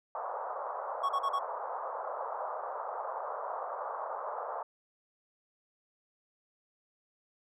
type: band-pass noise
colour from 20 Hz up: white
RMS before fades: -38 dBFS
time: 0.15-4.63 s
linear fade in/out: 2 ms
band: 500 to 1200 Hz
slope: 48 dB/octave
type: tone bursts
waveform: triangle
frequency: 1108.7 Hz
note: C#6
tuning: in tune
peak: -26 dBFS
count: 4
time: 1.03-1.392 s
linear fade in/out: 10 ms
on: 62 ms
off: 38 ms
effects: none